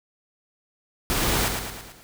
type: noise with echo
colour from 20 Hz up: pink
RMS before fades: -24 dBFS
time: 1.1-1.48 s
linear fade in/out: 0 ms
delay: 110 ms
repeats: 5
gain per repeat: -5 dB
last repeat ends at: 2.03 s
effects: none